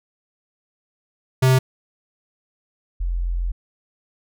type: tone pair in turn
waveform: square / sine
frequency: 130.1 / 43.42 Hz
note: C3 / F1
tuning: -9 / -9 cents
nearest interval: octave + perfect fifth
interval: 1900 cents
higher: first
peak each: -13 / -20 dBFS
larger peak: first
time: 1.42-1.59 / 3-3.52 s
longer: second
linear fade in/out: 10 ms
effects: none